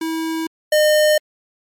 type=tone pair in turn; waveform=square; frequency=323.5 / 608.6 Hz; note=E4 / D#5; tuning=-32 / -38 cents; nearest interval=major seventh; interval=1094 cents; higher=second; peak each=-21 / -12 dBFS; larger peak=second; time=0.01-0.47 / 0.72-1.18 s; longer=neither; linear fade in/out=5 ms; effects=MP3 64 kbps